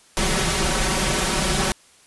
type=noise with comb filter; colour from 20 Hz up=pink; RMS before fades=-21 dBFS; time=0.17-1.72 s; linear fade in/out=0 ms; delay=5.3 ms; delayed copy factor=+0.8; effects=white hiss -53 dBFS RMS until 2.06 s + resampled to 24000 Hz